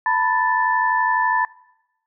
sine tone cluster, 896 / 988 / 1759 Hz, A5 / B5 / A6, +31 / 0 / -1 cents, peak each -22 / -19 / -21 dBFS, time 0.06-1.45 s, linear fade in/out 2 ms, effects noise-tail reverb RT60 0.9 s tail -22 dB re dry

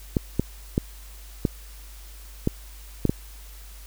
clicks, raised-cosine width 3 ms, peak -7 dBFS, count 7, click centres 0.168 / 0.396 / 0.779 / 1.452 / 2.474 / 3.053 / 3.095 s, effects added 50 Hz sine -41 dBFS peak until 3.86 s + white hiss -49 dBFS RMS until 3.86 s

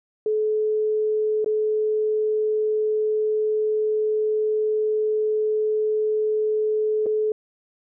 sine tone with dropouts, 429.8 Hz, A4, 41 cents flat, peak -19 dBFS, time 0.26-7.32 s, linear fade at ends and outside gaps 2 ms, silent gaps 1.445-1.46 / 7.06-7.065 s, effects none

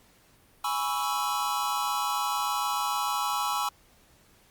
square chord, C# minor seventh, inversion second, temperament equal with one note detuned, 830.6 / 987.8 / 1114.5 / 1318.5 Hz, G#5 / B5 / C#6 / E6, 0 / 0 / +9 / 0 cents, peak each -33 dBFS, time 0.64-3.69 s, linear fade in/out 5 ms, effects pink hiss -60 dBFS RMS until 4.5 s + Opus 48 kbps

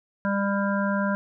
harmonic tone, 199.5 Hz, G3, 31 cents sharp, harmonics 1 / 3 / 5 / 7 / 8, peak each -24 / -29 / -31 / -32 / -33 dBFS, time 0.25-1.15 s, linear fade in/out 0 ms, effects none

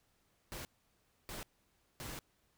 pink noise bursts at uneven times, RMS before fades -45 dBFS, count 3, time 0.52-0.65 / 1.29-1.43 / 2-2.19 s, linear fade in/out 0 ms, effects pink hiss -75 dBFS RMS until 2.57 s

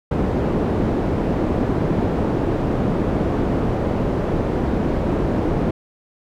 white low-pass noise, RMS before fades -20 dBFS, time 0.11-5.71 s, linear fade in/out 5 ms, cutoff 390 Hz, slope 12 dB/octave, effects none

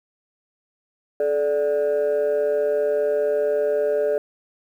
sine tone pair together, 432.2 / 587.3 Hz, A4 / D5, -31 / 0 cents, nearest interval perfect fourth, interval 531 cents, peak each -19 dBFS, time 1.2-4.18 s, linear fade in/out 2 ms, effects tanh soft clip ceiling -15 dBFS + 9-bit

